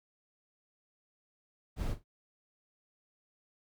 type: noise with echo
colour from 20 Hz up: brown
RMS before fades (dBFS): -34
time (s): 1.76-1.96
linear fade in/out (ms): 50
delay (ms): 41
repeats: 2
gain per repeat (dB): -14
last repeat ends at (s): 2.042
effects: none